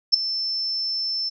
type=tone with ADSR envelope; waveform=sine; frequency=5310 Hz; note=E8; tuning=12 cents sharp; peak=-8 dBFS; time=0.12-1.3 s; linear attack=22 ms; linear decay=5 ms; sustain=-15 dB; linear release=19 ms; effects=none